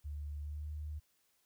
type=tone with pitch glide; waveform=sine; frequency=73.5 to 75.52 Hz; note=D2 to D2; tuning=+2 to +49 cents; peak=-39 dBFS; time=0.04-1 s; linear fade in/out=20 ms; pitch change=+47 cents; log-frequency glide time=0.41-0.64 s; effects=white hiss -75 dBFS RMS until 1.45 s